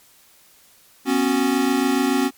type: chord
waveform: square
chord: B suspended second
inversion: none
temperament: equal with one note detuned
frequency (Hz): 246.9 / 274 / 370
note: B3 / C#4 / F#4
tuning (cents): 0 / -20 / 0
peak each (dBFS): -23 / -20 / -25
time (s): 1.05-2.31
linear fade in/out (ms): 50
effects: white hiss -53 dBFS RMS until 2.37 s + MP3 96 kbps